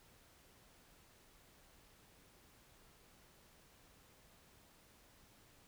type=silence; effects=pink hiss -66 dBFS RMS until 5.67 s